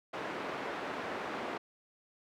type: band-pass noise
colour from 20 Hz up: pink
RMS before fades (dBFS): -39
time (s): 0.13-1.58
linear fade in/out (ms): 10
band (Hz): 330 to 1900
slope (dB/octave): 12
effects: none